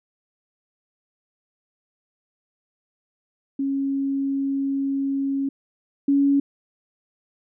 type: tone pair in turn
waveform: sine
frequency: 274.5 / 279.9 Hz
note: C#4 / C#4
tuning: -17 / +17 cents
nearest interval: unison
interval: 34 cents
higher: second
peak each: -21 / -15 dBFS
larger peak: second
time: 3.59-5.49 / 6.08-6.4 s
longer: first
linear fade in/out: 5 ms
effects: none